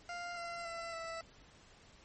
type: tone with pitch steps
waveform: 20% pulse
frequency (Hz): 698.5 / 685.3 / 672.4 / 659.7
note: F5 / F5 / E5 / E5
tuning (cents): 0 / -33 / +34 / +1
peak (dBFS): -36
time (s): 0.09-1.21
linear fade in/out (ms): 2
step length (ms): 280
effects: pink hiss -61 dBFS RMS until 2.04 s + MP3 32 kbps